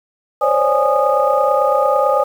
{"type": "tone cluster", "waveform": "sine", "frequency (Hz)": [521, 550, 588, 828, 1233], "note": ["C5", "C#5", "D5", "G#5", "D#6"], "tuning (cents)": [-7, -14, 2, -5, -16], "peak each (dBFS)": -18, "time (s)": [0.41, 2.24], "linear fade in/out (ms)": 10, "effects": ["tanh soft clip ceiling 0 dBFS", "7-bit"]}